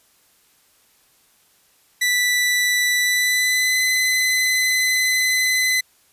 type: tone with pitch glide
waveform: sawtooth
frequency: 1975.5 to 2022 Hz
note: B6 to B6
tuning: 0 to +40 cents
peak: -13 dBFS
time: 2.01-5.81 s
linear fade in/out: 10 ms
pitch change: +40 cents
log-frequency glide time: 3.02-3.82 s
effects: white hiss -58 dBFS RMS until 6.12 s + resampled to 32000 Hz